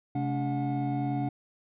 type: tone cluster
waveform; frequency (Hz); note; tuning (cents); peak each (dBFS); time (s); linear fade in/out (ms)
triangle; 132.6 / 215.3 / 285.4 / 728; C3 / A3 / D4 / F#5; +23 / -37 / -49 / -28; -29 / -36 / -29 / -33; 0.15-1.29; 5
effects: resampled to 8000 Hz